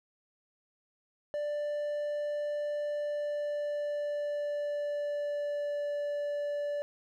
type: tone with pitch glide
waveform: triangle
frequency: 589 to 581.6 Hz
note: D5 to D5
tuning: +5 to -17 cents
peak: -29 dBFS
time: 1.34-6.82 s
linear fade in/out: 0 ms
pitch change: -22 cents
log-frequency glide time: 2.89-5.87 s
effects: none